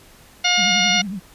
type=harmonic tone; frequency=715 Hz; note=F5; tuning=41 cents sharp; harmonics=1 / 2 / 3 / 4 / 5 / 6 / 7 / 8; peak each=-24 / -26 / -20 / -21 / -23 / -25 / -33 / -24 dBFS; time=0.44-1.02 s; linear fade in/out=10 ms
type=tone with vibrato; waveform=sine; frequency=196 Hz; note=G3; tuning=in tune; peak=-25 dBFS; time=0.57-1.2 s; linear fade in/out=20 ms; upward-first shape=triangle; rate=11 Hz; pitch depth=170 cents each way
effects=pink hiss -48 dBFS RMS until 1.34 s + resampled to 32000 Hz